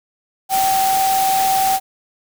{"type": "tone in noise", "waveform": "sine", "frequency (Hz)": 770, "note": "G5", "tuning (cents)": -31, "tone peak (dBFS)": -14, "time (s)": [0.49, 1.8], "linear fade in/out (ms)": 50, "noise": "white", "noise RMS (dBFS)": -23, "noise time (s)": [0.49, 1.8], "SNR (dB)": 6, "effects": []}